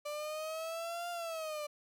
35% pulse exponential two-way sweep, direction up then down, 587.3 to 700 to 587.3 Hz, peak -36 dBFS, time 0.05-1.67 s, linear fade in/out 10 ms, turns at 1.1 s, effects none

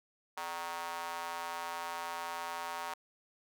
square tone with high-pass filter, 84.8 Hz, E2, 50 cents sharp, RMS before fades -40 dBFS, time 0.37-2.94 s, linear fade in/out 5 ms, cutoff 910 Hz, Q 2.7, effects none

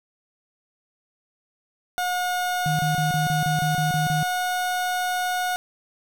30% pulse tone with pitch glide, 722 to 727 Hz, F#5 to F#5, -43 to -31 cents, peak -20 dBFS, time 1.98-5.56 s, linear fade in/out 0 ms, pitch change +12 cents, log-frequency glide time 2.14-4.46 s
sine tone bursts, 154.7 Hz, D#3, 10 cents flat, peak -22 dBFS, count 10, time 2.66-4.23 s, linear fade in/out 0 ms, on 130 ms, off 30 ms
effects 7-bit

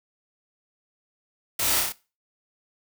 white noise with echo, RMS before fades -26 dBFS, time 1.59-1.8 s, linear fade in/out 5 ms, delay 31 ms, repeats 4, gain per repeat -2 dB, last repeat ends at 1.924 s, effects noise-tail reverb RT60 0.3 s tail -19 dB re dry

